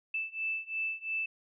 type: beating tone pair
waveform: sine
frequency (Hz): 2637 / 2639.9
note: E7 / E7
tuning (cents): 0 / +2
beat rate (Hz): 2.9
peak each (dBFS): -36 / -35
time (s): 0.14-1.26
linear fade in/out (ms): 5
effects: none